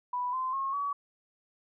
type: tone with pitch steps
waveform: sine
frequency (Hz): 987.8 / 1034.5 / 1083.4 / 1134.7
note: B5 / C6 / C#6 / C#6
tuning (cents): 0 / -20 / -40 / +40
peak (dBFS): -29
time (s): 0.13-0.93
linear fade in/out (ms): 5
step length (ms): 200
effects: none